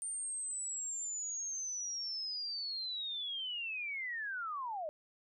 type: linear sweep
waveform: sine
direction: down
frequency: 8940 to 587.3 Hz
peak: -37 dBFS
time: 0.02-4.89 s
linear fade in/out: 0 ms
effects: none